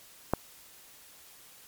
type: click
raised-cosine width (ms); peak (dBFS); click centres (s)
1; -10; 0.336
effects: white hiss -54 dBFS RMS until 1.67 s + MP3 96 kbps